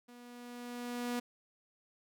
sawtooth tone with level ramp, 242.7 Hz, B3, 30 cents flat, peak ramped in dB -49 to -29 dBFS, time 0.08-1.2 s, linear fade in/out 10 ms, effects none

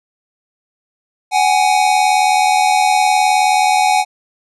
square tone pair together, 751.4 / 830.6 Hz, F#5 / G#5, +26 / 0 cents, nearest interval major second, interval 174 cents, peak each -14 dBFS, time 1.31-4.05 s, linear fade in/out 50 ms, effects resampled to 24000 Hz

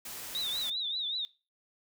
white noise, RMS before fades -42 dBFS, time 0.05-0.7 s, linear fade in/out 5 ms
sine tone with vibrato, 3729 Hz, A#7, in tune, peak -31 dBFS, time 0.35-1.25 s, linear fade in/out 0 ms, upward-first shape triangle, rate 5.2 Hz, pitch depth 140 cents each way
effects noise-tail reverb RT60 0.3 s tail -19 dB re dry

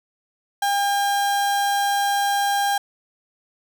35% pulse tone, 804 Hz, G5, 44 cents sharp, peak -17 dBFS, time 0.62-2.78 s, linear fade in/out 5 ms, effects none

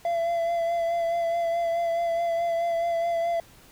triangle tone with vibrato, 677 Hz, E5, 46 cents sharp, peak -21 dBFS, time 0.05-3.4 s, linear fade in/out 2 ms, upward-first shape sine, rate 4.7 Hz, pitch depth 24 cents each way, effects pink hiss -53 dBFS RMS until 3.71 s

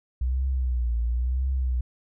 sine tone with vibrato, 61.74 Hz, B1, in tune, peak -22 dBFS, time 0.21-1.81 s, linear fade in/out 5 ms, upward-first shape triangle, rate 0.97 Hz, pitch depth 130 cents each way, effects none

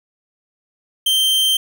45% pulse tone, 3136 Hz, G7, in tune, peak -13 dBFS, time 1.06-1.57 s, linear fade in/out 5 ms, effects none

